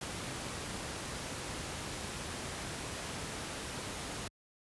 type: noise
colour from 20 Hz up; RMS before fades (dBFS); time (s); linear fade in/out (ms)
pink; -40; 0.01-4.28; 5
effects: high-pass 60 Hz 12 dB/octave + resampled to 24000 Hz